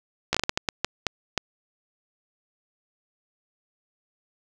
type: slowing click train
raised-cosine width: 0.2 ms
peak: -5 dBFS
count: 11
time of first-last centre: 0.33-1.377 s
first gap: 15 ms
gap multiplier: 1.4
effects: none